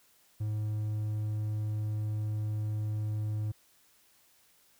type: tone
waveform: triangle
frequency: 106.7 Hz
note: G#2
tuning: 47 cents sharp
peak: -28 dBFS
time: 0.4-3.52 s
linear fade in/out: 10 ms
effects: white hiss -65 dBFS RMS until 4.79 s